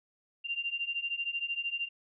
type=beating tone pair; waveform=sine; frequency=2773 / 2786 Hz; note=F7 / F7; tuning=-13 / -5 cents; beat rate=13 Hz; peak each=-36 / -34 dBFS; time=0.44-1.89 s; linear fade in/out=20 ms; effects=none